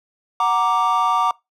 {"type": "chord", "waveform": "triangle", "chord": "Gb augmented", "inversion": "none", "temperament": "equal with one note detuned", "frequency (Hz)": [742.1, 932.3, 1174.7], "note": ["Gb5", "Bb5", "D6"], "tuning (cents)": [5, 0, 0], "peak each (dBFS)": [-20, -18, -16], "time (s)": [0.4, 1.31], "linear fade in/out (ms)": 2, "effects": ["noise-tail reverb RT60 0.2 s tail -23 dB re dry", "tanh soft clip ceiling -5 dBFS"]}